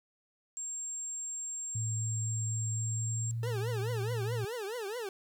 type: tone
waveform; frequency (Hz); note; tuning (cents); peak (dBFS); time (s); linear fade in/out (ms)
sine; 7450; A#8; -2; -36; 0.57-3.31; 0
type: tone with pitch glide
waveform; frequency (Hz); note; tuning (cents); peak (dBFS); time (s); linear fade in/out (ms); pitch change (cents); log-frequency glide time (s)
sine; 112 to 115.35; A2 to A#2; +31 to -18; -32; 1.75-4.45; 5; +51; 2.75-3.3
type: tone with vibrato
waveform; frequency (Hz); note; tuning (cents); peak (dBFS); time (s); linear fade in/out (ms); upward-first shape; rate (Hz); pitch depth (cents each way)
40% pulse; 440; A4; 0; -35; 3.43-5.09; 2; triangle; 4.7; 260
effects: 11-bit